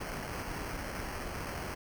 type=noise with sample-and-hold; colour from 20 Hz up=pink; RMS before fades=-39 dBFS; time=0-1.75 s; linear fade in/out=10 ms; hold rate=3675 Hz; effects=none